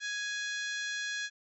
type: harmonic tone with a mistuned harmonic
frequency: 830.6 Hz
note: G#5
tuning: in tune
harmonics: 2 / 3 / 4 / 5 / 6 / 7 / 8 / 9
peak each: -35 / -45 / -42 / -44 / -51 / -46 / -47 / -54 dBFS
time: 0-1.3 s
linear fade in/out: 50 ms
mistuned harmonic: 4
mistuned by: +26 cents
effects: none